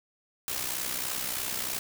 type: noise with amplitude modulation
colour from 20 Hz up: white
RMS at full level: -30 dBFS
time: 0.48-1.79 s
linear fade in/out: 0 ms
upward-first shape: sine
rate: 63.2 Hz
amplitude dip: 60%
effects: none